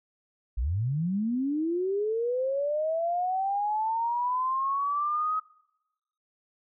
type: linear sweep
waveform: sine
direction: up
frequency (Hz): 49.81 to 1272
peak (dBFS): -25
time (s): 0.57-5.4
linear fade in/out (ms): 10
effects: noise-tail reverb RT60 1.0 s tail -25 dB re dry